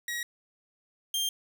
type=tone pair in turn; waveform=sawtooth; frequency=1903 / 3189 Hz; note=A#6 / G7; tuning=+35 / +29 cents; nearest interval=major sixth; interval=894 cents; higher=second; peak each=-28 / -24 dBFS; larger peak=second; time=0.08-0.23 / 1.14-1.29 s; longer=neither; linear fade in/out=2 ms; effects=none